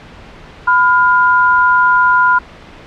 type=tone pair together; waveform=sine; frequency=1000 / 1414.2 Hz; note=B5 / F6; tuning=+21 / +21 cents; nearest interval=tritone; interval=600 cents; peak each=-10 dBFS; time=0.67-2.39 s; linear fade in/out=10 ms; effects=pink hiss -36 dBFS RMS until 2.86 s + low-pass 3000 Hz 12 dB/octave